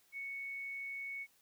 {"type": "tone", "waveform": "sine", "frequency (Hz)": 2217, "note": "C#7", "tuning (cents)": 0, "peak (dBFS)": -40, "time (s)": [0.12, 1.27], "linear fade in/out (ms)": 50, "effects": ["white hiss -70 dBFS RMS until 1.41 s"]}